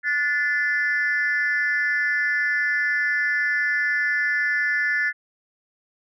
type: tone with amplitude modulation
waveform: sine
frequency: 1745 Hz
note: A6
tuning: 15 cents flat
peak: -14 dBFS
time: 0.03-5.13 s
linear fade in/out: 50 ms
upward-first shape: sine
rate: 294 Hz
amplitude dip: 100%
effects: tanh soft clip ceiling -13 dBFS